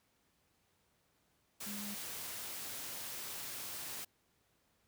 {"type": "tone in noise", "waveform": "sine", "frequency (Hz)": 205.4, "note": "G#3", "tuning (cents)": -19, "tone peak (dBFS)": -44, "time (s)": [1.66, 1.95], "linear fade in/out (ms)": 10, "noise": "white", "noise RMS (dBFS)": -44, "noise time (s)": [1.6, 4.05], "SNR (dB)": -3, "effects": ["pink hiss -75 dBFS RMS until 4.87 s", "high-pass 60 Hz 12 dB/octave"]}